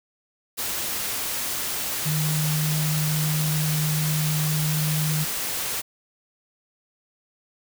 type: tone in noise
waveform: sine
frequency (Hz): 153.5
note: D#3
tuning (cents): -23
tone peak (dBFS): -22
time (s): 2.05-5.25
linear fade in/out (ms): 20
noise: white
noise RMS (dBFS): -28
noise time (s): 0.57-5.82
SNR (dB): +3
effects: none